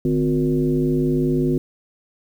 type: tone with frequency modulation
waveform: sine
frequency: 256.2 Hz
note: C4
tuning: 36 cents flat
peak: -16 dBFS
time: 0.05-1.58 s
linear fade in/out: 2 ms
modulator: 105 Hz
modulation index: 1.3
effects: 8-bit